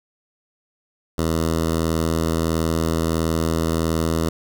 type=tone with notch filter; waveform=10% pulse; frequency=81.5 Hz; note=E2; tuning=19 cents flat; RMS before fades=-21 dBFS; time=1.18-4.29 s; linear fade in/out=5 ms; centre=2300 Hz; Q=1.4; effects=none